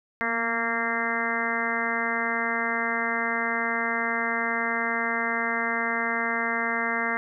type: harmonic tone with a mistuned harmonic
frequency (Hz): 230.2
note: A#3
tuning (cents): -22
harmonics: 1 / 2 / 3 / 4 / 5 / 6 / 7 / 8 / 9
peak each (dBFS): -34 / -35 / -34 / -35 / -33 / -34 / -31 / -31 / -31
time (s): 0.21-7.17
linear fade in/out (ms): 0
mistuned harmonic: 1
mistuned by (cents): +40
effects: none